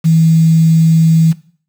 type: tone with quantisation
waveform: sine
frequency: 162.1 Hz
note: E3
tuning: 29 cents flat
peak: -6 dBFS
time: 0.04-1.33 s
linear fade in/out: 20 ms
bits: 5
effects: noise-tail reverb RT60 0.5 s tail -18 dB re dry